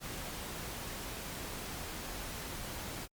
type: noise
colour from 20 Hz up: pink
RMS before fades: -42 dBFS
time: 0-3.08 s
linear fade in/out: 50 ms
effects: Opus 48 kbps